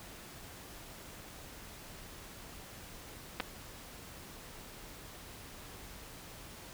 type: clicks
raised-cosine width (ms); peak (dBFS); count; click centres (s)
0.3; -18; 2; 3.4 / 3.404
effects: pink hiss -50 dBFS RMS until 6.73 s